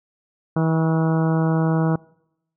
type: harmonic tone with a mistuned harmonic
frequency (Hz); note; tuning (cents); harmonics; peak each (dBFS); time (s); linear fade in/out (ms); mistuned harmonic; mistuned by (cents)
161.4; E3; -36; 1 / 2 / 3 / 4 / 5 / 6 / 7 / 8 / 9; -18 / -24 / -28 / -30 / -32 / -34 / -35 / -36 / -37; 0.56-1.96; 5; 7; -25
effects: noise-tail reverb RT60 0.8 s tail -24 dB re dry